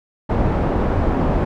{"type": "low-pass noise", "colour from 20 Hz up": "pink", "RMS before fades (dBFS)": -18, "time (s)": [0.29, 1.45], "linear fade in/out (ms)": 10, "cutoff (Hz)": 830, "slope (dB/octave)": 12, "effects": []}